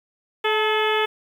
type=harmonic tone with a mistuned harmonic; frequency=430 Hz; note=A4; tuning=40 cents flat; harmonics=1 / 2 / 3 / 4 / 5 / 6 / 7 / 8; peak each=-22 / -25 / -27 / -28 / -29 / -30 / -30 / -31 dBFS; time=0.44-1.06 s; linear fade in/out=10 ms; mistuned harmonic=2; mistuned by=+37 cents; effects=8-bit